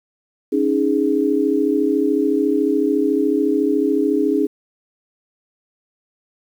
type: chord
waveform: sine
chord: C# suspended second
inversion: none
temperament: equal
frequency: 277.2 / 311.1 / 415.3 Hz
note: C#4 / D#4 / G#4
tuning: 0 / 0 / 0 cents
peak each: -19 dBFS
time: 0.52-4.47 s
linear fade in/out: 10 ms
effects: 8-bit